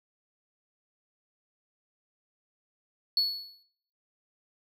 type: tone with exponential decay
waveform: triangle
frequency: 4400 Hz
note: C#8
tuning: 14 cents flat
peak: -18 dBFS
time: 3.17-3.63 s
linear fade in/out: 2 ms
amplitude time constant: 100 ms
effects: noise-tail reverb RT60 0.7 s tail -19 dB re dry + tanh soft clip ceiling -18 dBFS